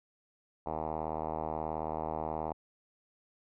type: tone with low-pass filter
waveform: 5% pulse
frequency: 78.6 Hz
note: D#2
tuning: 18 cents sharp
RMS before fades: -36 dBFS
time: 0.66-2.53 s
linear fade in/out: 5 ms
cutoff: 840 Hz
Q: 2.8
effects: none